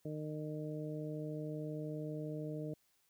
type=harmonic tone; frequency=152.8 Hz; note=D#3; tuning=31 cents flat; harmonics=1 / 2 / 3 / 4; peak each=-42 / -44 / -46 / -48 dBFS; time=0.05-2.74 s; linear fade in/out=5 ms; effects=white hiss -75 dBFS RMS until 3.09 s